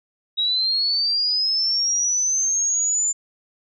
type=linear sweep; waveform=sine; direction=up; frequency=3807 to 7140 Hz; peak=-18 dBFS; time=0.37-3.13 s; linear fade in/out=20 ms; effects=none